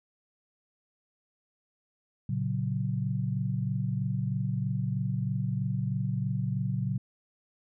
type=chord; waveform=sine; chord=F# major; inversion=first; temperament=just; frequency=115.62 / 138.75 / 185 Hz; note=A#2 / C#3 / F#3; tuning=-14 / +2 / 0 cents; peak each=-31 / -31 / -33 dBFS; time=2.29-6.98 s; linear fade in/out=5 ms; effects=none